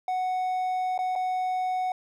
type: tone with dropouts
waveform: triangle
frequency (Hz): 740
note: F#5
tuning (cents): 0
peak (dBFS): -23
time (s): 0.08-1.92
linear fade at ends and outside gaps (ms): 2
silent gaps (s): 0.978-0.989 / 1.154-1.159
effects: none